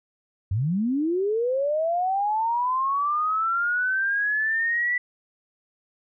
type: linear sweep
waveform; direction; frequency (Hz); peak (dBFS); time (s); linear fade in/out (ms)
sine; up; 87.31 to 1975.5; -21; 0.51-4.98; 5
effects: none